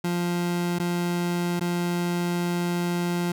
30% pulse tone with dropouts, 174.61 Hz, F3, in tune, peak -21 dBFS, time 0.04-3.32 s, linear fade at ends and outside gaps 5 ms, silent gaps 0.787-0.797 / 1.596-1.609 s, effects none

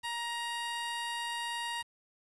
15% pulse tone, 941 Hz, A#5, 16 cents sharp, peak -28 dBFS, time 0.03-1.83 s, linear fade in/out 20 ms, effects resampled to 24000 Hz + 9-bit

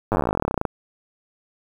slowing click train, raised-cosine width 1 ms, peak -7 dBFS, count 27, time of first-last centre 0.12-0.652 s, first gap 9 ms, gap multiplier 1.06, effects 7-bit

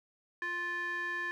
square tone with band-pass filter, 349.6 Hz, F4, 2 cents sharp, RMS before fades -36 dBFS, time 0.42-1.31 s, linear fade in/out 0 ms, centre 1600 Hz, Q 9.3, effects none

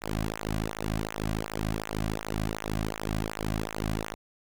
sawtooth tone with flanger, 53.4 Hz, G#1, 49 cents sharp, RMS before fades -32 dBFS, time 0.01-4.15 s, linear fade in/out 20 ms, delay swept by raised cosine 0.2 to 2.3 ms, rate 2.7 Hz, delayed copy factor -1, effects none

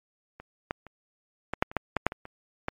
clicks, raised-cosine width 0.5 ms, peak -27 / -13 / -30 / -14 / -6 / -26 / -9 / -10 / -6 / -20 / -26 / -14 dBFS, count 12, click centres 0.4 / 0.709 / 0.867 / 1.536 / 1.625 / 1.715 / 1.767 / 1.967 / 2.066 / 2.121 / 2.254 / 2.684 s, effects MP3 64 kbps

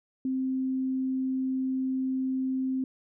sine tone, 261.6 Hz, C4, in tune, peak -26 dBFS, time 0.25-2.84 s, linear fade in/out 2 ms, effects none

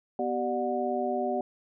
sine tone cluster, 247 / 385.4 / 593 / 730 Hz, B3 / G4 / D5 / F#5, 0 / -29 / +17 / -24 cents, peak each -33 / -32 / -32 / -31 dBFS, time 0.19-1.41 s, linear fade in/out 2 ms, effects none

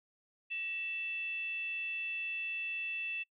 sine tone with frequency modulation, 2659 Hz, E7, 14 cents sharp, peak -35 dBFS, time 0.5-3.24 s, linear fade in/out 20 ms, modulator 740 Hz, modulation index 0.25, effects noise-tail reverb RT60 0.1 s tail -26 dB re dry

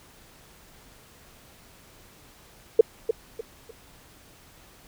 sine tone with echo, 451.5 Hz, A4, 45 cents sharp, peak -8 dBFS, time 2.79-2.81 s, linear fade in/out 5 ms, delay 300 ms, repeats 3, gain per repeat -10 dB, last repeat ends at 3.71 s, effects pink hiss -53 dBFS RMS until 4.87 s

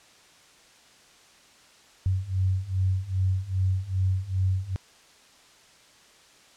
sine beating tone pair, 92.7 / 95.2 Hz, F#2 / F#2, +4 / +50 cents, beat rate 2.5 Hz, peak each -27 / -25 dBFS, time 2.06-4.76 s, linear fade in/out 0 ms, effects white hiss -55 dBFS RMS until 6.56 s + low-pass 7000 Hz 12 dB/octave

